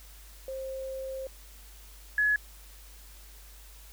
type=tone pair in turn; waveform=sine; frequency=530 / 1694.3 Hz; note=C5 / G#6; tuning=+22 / +34 cents; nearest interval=octave + minor sixth; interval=2012 cents; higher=second; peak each=-34 / -22 dBFS; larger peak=second; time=0.48-1.27 / 2.18-2.36 s; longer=first; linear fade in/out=2 ms; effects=added 50 Hz sine -49 dBFS peak until 3.92 s + white hiss -54 dBFS RMS until 3.92 s